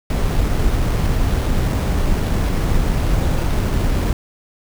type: noise with sample-and-hold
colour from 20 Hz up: brown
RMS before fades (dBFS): -17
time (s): 0.1-4.13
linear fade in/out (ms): 2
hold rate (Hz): 7350
effects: none